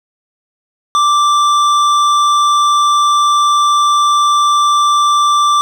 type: tone with hard clipping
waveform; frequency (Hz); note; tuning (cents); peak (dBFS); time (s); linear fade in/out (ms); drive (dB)
sine; 1174.7; D6; 0; -10; 0.95-5.61; 0; 11
effects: none